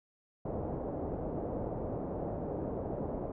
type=low-pass noise; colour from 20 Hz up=white; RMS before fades=-37 dBFS; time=0.45-3.32 s; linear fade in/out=5 ms; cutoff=630 Hz; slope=24 dB/octave; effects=none